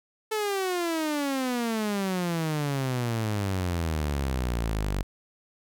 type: exponential sweep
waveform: sawtooth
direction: down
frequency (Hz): 440 to 46.86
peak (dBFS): -22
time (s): 0.31-5.03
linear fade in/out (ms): 10
effects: none